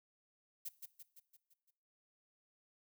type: noise with echo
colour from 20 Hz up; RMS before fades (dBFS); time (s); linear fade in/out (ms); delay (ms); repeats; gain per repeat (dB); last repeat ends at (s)
violet; -43; 0.65-0.69; 10; 170; 6; -5; 1.71
effects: noise-tail reverb RT60 0.7 s tail -19 dB re dry